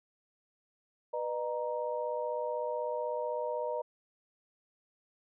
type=tone cluster; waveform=sine; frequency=492 / 608 / 937 Hz; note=B4 / D#5 / A#5; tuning=-7 / -40 / +9 cents; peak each=-36 / -35 / -38 dBFS; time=1.13-3.82 s; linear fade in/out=10 ms; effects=none